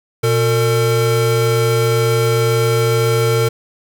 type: tone pair together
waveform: square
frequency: 119.92 / 453.7 Hz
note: A#2 / A#4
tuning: +49 / -47 cents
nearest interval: octave + major seventh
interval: 2304 cents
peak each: -16 dBFS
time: 0.23-3.49 s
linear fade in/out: 10 ms
effects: none

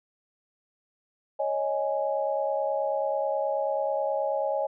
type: chord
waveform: sine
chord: C# suspended second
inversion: none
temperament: just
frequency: 554.4 / 623.7 / 831.5 Hz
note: C#5 / D#5 / G#5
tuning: 0 / +4 / +2 cents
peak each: -28 / -29 / -31 dBFS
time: 1.39-4.67 s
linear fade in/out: 10 ms
effects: none

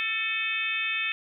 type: harmonic tone with a mistuned harmonic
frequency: 445.3 Hz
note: A4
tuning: 21 cents sharp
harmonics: 3 / 4 / 5 / 6 / 7 / 8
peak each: -39 / -34 / -34 / -28 / -38 / -36 dBFS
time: 0-1.12 s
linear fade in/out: 0 ms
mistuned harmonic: 6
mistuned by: -69 cents
effects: none

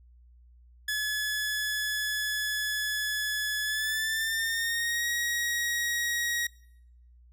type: tone with pitch glide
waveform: sawtooth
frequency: 1708 to 1895.1 Hz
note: G#6 to A#6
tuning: +48 to +28 cents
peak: -24 dBFS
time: 0.88-6.47 s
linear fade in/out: 5 ms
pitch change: +180 cents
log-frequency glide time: 3.63-5.08 s
effects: noise-tail reverb RT60 0.8 s tail -23 dB re dry + added 60 Hz sine -53 dBFS peak until 7.32 s

